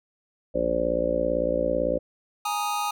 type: harmonic tone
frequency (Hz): 57.9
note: A#1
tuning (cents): -11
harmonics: 1 / 3 / 4 / 5 / 6 / 7 / 8 / 9 / 10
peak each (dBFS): -35 / -36 / -36 / -32 / -35 / -36 / -36 / -25 / -27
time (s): 0.54-1.99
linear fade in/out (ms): 20
type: chord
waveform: square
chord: Ab suspended second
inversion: none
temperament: equal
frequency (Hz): 830.6 / 932.3 / 1244.5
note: Ab5 / Bb5 / Eb6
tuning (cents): 0 / 0 / 0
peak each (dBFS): -29 / -33 / -30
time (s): 2.45-2.91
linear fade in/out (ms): 5
effects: none